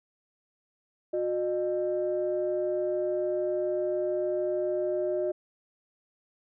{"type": "tone pair together", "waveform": "sine", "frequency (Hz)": [362.1, 609], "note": ["F#4", "D#5"], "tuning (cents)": [-37, -37], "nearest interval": "major sixth", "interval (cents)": 900, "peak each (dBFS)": -28, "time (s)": [1.13, 5.32], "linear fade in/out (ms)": 10, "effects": ["tanh soft clip ceiling -19 dBFS"]}